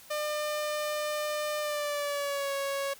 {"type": "tone with pitch glide", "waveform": "sawtooth", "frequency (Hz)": [601, 554.3], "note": ["D5", "C#5"], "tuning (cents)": [40, 0], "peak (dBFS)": -26, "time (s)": [0.1, 2.94], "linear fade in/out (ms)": 10, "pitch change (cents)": -140, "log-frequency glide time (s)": [1.59, 2.53], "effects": ["white hiss -53 dBFS RMS until 2.99 s"]}